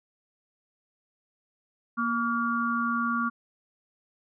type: tone cluster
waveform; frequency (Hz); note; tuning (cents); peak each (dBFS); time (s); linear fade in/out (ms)
sine; 235.6 / 1147 / 1407; A#3 / D6 / F6; +19 / -41 / +12; -29 / -28 / -30; 1.97-3.3; 20
effects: none